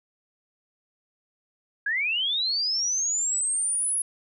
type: linear sweep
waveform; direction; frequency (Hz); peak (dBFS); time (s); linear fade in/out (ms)
sine; up; 1600 to 10600; -23; 1.86-4.02; 5
effects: none